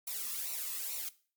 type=noise with flanger; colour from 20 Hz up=blue; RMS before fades=-38 dBFS; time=0.07-1.09 s; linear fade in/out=5 ms; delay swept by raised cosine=0.6 to 1.34 ms; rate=2.3 Hz; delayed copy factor=-0.7; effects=noise-tail reverb RT60 0.4 s tail -18 dB re dry + MP3 96 kbps